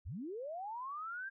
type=linear sweep; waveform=sine; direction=up; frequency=52.9 to 1616 Hz; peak=-40 dBFS; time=0.05-1.3 s; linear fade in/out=20 ms; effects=none